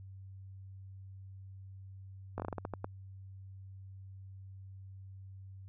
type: slowing click train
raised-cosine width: 1 ms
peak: -23 dBFS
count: 10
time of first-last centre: 2.38-2.844 s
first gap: 18 ms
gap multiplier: 1.25
effects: added 96 Hz sine -47 dBFS peak until 5.68 s